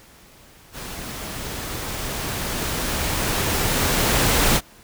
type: noise with level ramp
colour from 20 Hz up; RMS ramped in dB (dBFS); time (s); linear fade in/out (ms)
pink; -34 to -17; 0.72-4.61; 50
effects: pink hiss -49 dBFS RMS until 4.83 s